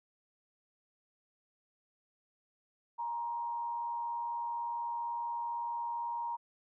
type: tone with frequency modulation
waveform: sine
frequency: 941 Hz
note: A#5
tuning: 16 cents sharp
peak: -34 dBFS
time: 2.98-6.37 s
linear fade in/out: 20 ms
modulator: 97.8 Hz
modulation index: 0.4
effects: none